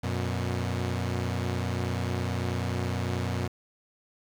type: tone pair together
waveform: sawtooth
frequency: 90.99 / 120.3 Hz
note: F#2 / B2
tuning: -28 / -45 cents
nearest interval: perfect fourth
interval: 483 cents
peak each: -26 / -27 dBFS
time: 0.03-3.48 s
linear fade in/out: 10 ms
effects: low-pass 7000 Hz 12 dB/octave + 8-bit